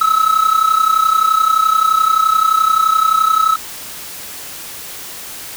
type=tone with amplitude modulation; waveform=triangle; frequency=1297 Hz; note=E6; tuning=28 cents flat; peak=-5 dBFS; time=0.01-3.56 s; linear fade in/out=5 ms; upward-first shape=sine; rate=31.6 Hz; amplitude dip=75%; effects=white hiss -30 dBFS RMS until 5.56 s